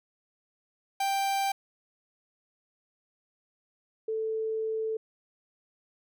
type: tone pair in turn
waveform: 45% pulse / sine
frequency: 786 / 441.1 Hz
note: G5 / A4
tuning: +4 / +4 cents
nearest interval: minor seventh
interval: 1000 cents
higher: first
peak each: -26 / -28 dBFS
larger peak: first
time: 1-1.52 / 4.08-4.97 s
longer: second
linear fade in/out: 5 ms
effects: none